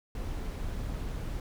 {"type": "noise", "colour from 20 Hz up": "brown", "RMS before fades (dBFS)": -35, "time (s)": [0.15, 1.4], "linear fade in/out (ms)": 2, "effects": []}